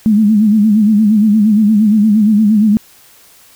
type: tone with vibrato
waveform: sine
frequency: 212.5 Hz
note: G#3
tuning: 40 cents sharp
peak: -6 dBFS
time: 0.06-2.77 s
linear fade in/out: 0 ms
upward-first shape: sine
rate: 8.6 Hz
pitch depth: 84 cents each way
effects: white hiss -44 dBFS RMS until 3.55 s